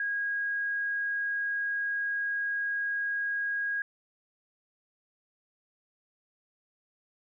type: tone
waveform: sine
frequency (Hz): 1640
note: G#6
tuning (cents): -22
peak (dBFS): -28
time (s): 0-3.82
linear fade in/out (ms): 2
effects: none